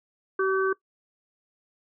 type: harmonic tone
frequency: 383.1 Hz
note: G4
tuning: 40 cents flat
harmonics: 1 / 3 / 4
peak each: -23 / -28 / -29 dBFS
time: 0.39-0.73 s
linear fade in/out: 5 ms
effects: noise-tail reverb RT60 0.1 s tail -20 dB re dry